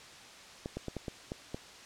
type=clicks; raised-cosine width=2 ms; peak=-23 dBFS; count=7; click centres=0.659 / 0.77 / 0.883 / 0.967 / 1.082 / 1.319 / 1.545 s; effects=white hiss -51 dBFS RMS until 1.85 s + low-pass 6000 Hz 12 dB/octave